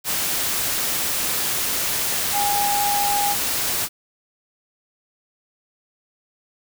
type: tone in noise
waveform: sine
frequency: 816 Hz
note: G#5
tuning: 31 cents flat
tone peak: -20 dBFS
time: 2.32-3.36 s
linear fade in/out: 50 ms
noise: white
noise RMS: -23 dBFS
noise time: 0.04-3.89 s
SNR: 0 dB
effects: none